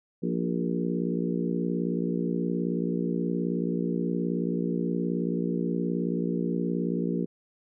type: harmonic tone with a mistuned harmonic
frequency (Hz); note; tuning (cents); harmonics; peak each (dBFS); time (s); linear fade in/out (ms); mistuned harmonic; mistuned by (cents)
58.8; A#1; +16; 3 / 4 / 5 / 6 / 7 / 8; -29 / -31 / -33 / -35 / -36 / -37; 0.22-7.26; 20; 7; -26
effects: none